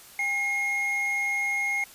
triangle tone pair together, 807 / 2148 Hz, G#5 / C7, -50 / +45 cents, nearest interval octave + perfect fourth, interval 1695 cents, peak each -34 / -23 dBFS, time 0.19-1.84 s, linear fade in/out 2 ms, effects white hiss -49 dBFS RMS until 1.94 s + resampled to 32000 Hz

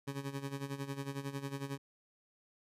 20% pulse tone with tremolo, 138.59 Hz, C#3, in tune, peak -31 dBFS, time 0.07-1.78 s, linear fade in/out 10 ms, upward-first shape sine, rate 11 Hz, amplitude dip 75%, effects resampled to 32000 Hz

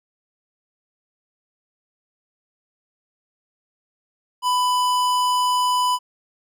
sine tone with hard clipping, 996 Hz, B5, 14 cents sharp, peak -19 dBFS, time 4.42-5.99 s, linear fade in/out 50 ms, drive 18 dB, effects none

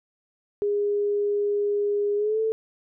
sine tone with pitch glide, 410 to 442 Hz, G#4 to A4, -22 to +8 cents, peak -21 dBFS, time 0.62-2.52 s, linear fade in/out 0 ms, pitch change +130 cents, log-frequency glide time 2.16-2.4 s, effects none

